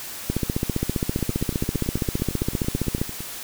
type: two click trains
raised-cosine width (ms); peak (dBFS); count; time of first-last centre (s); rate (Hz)
3; -9 / -20; 42 / 19; 0.3-3.015 / 1.19-3.206; 15.1 / 8.93
effects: white hiss -35 dBFS RMS until 3.43 s